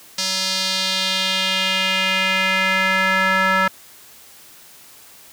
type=tone with band-pass filter sweep; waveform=square; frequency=189.1 Hz; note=F#3; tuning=38 cents sharp; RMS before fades=-19 dBFS; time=0.18-3.68 s; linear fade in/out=5 ms; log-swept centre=5100 to 1500 Hz; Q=2.3; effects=white hiss -45 dBFS RMS until 5.32 s + high-pass 60 Hz 12 dB/octave